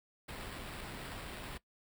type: noise with sample-and-hold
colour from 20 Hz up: pink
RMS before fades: -45 dBFS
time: 0.28-1.58 s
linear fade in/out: 10 ms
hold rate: 6300 Hz
effects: noise-tail reverb RT60 0.1 s tail -19 dB re dry